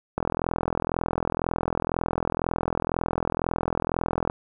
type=click train; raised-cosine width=1 ms; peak=-10 dBFS; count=174; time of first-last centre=0.18-4.299 s; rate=42 Hz; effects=none